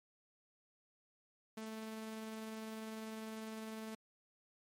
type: tone with tremolo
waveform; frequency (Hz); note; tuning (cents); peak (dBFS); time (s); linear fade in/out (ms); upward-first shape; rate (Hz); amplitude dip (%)
sawtooth; 220; A3; 0; -39; 1.57-3.95; 5; triangle; 20; 25
effects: MP3 64 kbps